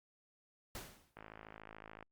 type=noise with exponential decay; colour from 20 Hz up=pink; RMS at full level=-44 dBFS; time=0.75-1.19 s; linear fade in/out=2 ms; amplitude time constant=95 ms
type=click train; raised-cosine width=0.5 ms; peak=-35 dBFS; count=47; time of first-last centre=1.17-2.027 s; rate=53.7 Hz
effects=Opus 48 kbps